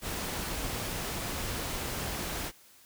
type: noise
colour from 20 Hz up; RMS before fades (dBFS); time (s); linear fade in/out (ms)
pink; -35; 0.01-2.52; 50
effects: white hiss -58 dBFS RMS until 2.85 s